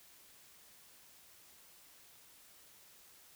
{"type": "silence", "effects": ["white hiss -61 dBFS RMS until 3.35 s"]}